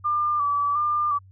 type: tone with vibrato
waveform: sine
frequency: 1174.7 Hz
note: D6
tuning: in tune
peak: -20 dBFS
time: 0.04-1.19 s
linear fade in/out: 20 ms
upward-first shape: square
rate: 1.4 Hz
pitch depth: 35 cents each way
effects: added 95 Hz sine -47 dBFS peak until 1.31 s